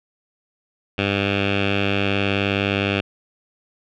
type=tone with low-pass filter; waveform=10% pulse; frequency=99.5 Hz; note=G2; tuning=26 cents sharp; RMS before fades=-21 dBFS; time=0.98-3.01 s; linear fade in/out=5 ms; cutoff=2900 Hz; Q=6.7; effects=none